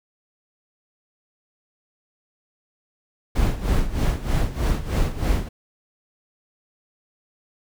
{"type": "noise with tremolo", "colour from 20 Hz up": "brown", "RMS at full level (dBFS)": -18, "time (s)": [3.35, 5.49], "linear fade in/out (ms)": 10, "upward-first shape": "sine", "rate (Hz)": 3.2, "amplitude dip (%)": 80, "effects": []}